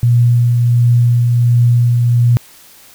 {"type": "tone with tremolo", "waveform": "sine", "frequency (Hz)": 120, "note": "B2", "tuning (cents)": -49, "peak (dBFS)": -6, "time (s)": [0.03, 2.37], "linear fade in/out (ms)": 0, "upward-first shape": "triangle", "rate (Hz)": 1.4, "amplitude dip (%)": 30, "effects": ["white hiss -42 dBFS RMS until 2.94 s"]}